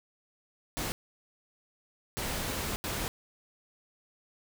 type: noise bursts at uneven times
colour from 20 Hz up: pink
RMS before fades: -34 dBFS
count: 3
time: 0.77-0.92 / 2.17-2.76 / 2.84-3.08 s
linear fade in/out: 0 ms
effects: none